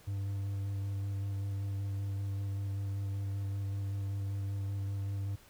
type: tone with vibrato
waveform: triangle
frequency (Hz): 99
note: G2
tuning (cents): +18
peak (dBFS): -31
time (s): 0.07-5.36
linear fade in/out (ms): 10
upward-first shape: square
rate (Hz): 5.2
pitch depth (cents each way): 11
effects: pink hiss -60 dBFS RMS until 5.49 s